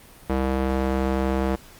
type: tone with band-pass filter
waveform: square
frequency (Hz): 65.9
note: C2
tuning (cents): +13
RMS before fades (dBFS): -23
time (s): 0.29-1.56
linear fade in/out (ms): 10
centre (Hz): 500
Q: 0.59
effects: pink hiss -48 dBFS RMS until 1.79 s + Opus 32 kbps